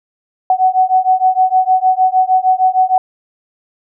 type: beating tone pair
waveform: sine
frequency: 744 / 750.5 Hz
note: F#5 / F#5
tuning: +9 / +24 cents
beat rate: 6.5 Hz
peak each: -12 dBFS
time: 0.5-2.98 s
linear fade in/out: 2 ms
effects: none